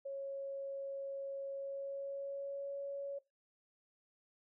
sine tone with pitch glide, 550 to 559 Hz, C#5 to C#5, -14 to +14 cents, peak -39 dBFS, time 0.05-3.19 s, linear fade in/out 10 ms, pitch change +28 cents, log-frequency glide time 1.53-2.75 s, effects noise-tail reverb RT60 0.2 s tail -18 dB re dry

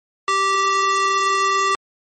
square tone with high-pass filter, 389.7 Hz, G4, 10 cents flat, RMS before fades -18 dBFS, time 0.28-1.75 s, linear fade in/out 0 ms, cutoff 900 Hz, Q 2.6, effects MP3 32 kbps

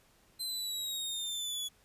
sawtooth exponential sweep, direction down, 4100 to 3381 Hz, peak -32 dBFS, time 0.39-1.69 s, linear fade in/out 20 ms, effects pink hiss -66 dBFS RMS until 1.84 s + resampled to 32000 Hz

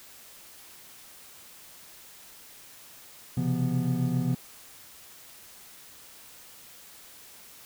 triangle tone cluster, 127.6 / 135.1 / 170.2 / 246.2 Hz, C3 / C#3 / F3 / B3, -43 / -44 / -44 / -5 cents, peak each -28 dBFS, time 3.37-4.35 s, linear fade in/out 5 ms, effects white hiss -50 dBFS RMS until 7.65 s

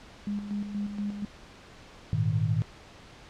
sine tone with tremolo, 204.8 Hz, G#3, 24 cents flat, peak -28 dBFS, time 0.27-1.25 s, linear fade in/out 2 ms, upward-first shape square, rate 4.2 Hz, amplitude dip 55%
sine chord, Ab suspended second, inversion none, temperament just, 103.83 / 116.8 / 155.74 Hz, Ab2 / Bb2 / Eb3, 0 / +4 / +2 cents, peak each -28 dBFS, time 2.13-2.62 s, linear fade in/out 0 ms
effects pink hiss -50 dBFS RMS until 3.29 s + low-pass 5000 Hz 12 dB/octave

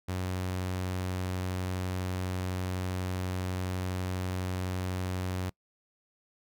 sawtooth tone, 92.1 Hz, F#2, 7 cents flat, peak -27 dBFS, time 0.08-5.5 s, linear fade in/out 10 ms, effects noise-tail reverb RT60 0.1 s tail -24 dB re dry

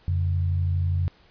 sine tone pair together, 89.1 / 141.44 Hz, F2 / C#3, +35 / +35 cents, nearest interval minor sixth, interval 800 cents, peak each -21 / -31 dBFS, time 0.08-1.08 s, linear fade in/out 0 ms, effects pink hiss -57 dBFS RMS until 1.3 s + resampled to 11025 Hz

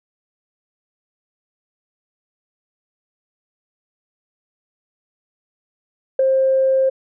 sine tone with ADSR envelope, 530 Hz, C5, 22 cents sharp, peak -8 dBFS, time 6.19-6.9 s, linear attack 5 ms, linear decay 8 ms, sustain -4 dB, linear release 14 ms, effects tanh soft clip ceiling -6 dBFS

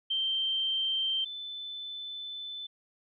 sine tone pair in turn, 3136 / 3516 Hz, G7 / A7, 0 / -2 cents, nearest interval major second, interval 198 cents, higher second, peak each -27 / -37 dBFS, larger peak first, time 0.1-1.25 / 1.25-2.67 s, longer second, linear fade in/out 10 ms, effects none

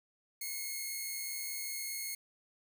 5% pulse tone pair together, 2116 / 2181 Hz, C7 / C#7, +19 / -29 cents, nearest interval minor second, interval 52 cents, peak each -34 / -28 dBFS, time 0.41-2.15 s, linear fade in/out 5 ms, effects none

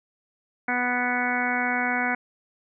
harmonic tone, 246.9 Hz, B3, in tune, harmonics 1 / 2 / 3 / 4 / 5 / 6 / 7 / 8 / 9, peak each -30 / -37 / -29 / -34 / -38 / -28 / -33 / -32 / -30 dBFS, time 0.68-2.15 s, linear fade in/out 5 ms, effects none

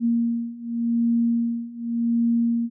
sine beating tone pair, 233.1 / 233.97 Hz, A#3 / A#3, 0 / +7 cents, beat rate 0.87 Hz, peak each -24 / -22 dBFS, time 0-2.7 s, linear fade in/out 50 ms, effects none

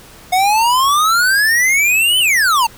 square exponential two-way sweep, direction up then down, 722 to 3077 to 879 Hz, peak -11 dBFS, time 0.32-2.67 s, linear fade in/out 10 ms, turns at 2.19 s, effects pink hiss -40 dBFS RMS until 2.77 s

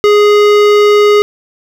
sine tone with hard clipping, 415.3 Hz, G#4, in tune, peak -6 dBFS, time 0.04-1.22 s, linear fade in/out 0 ms, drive 17 dB, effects none

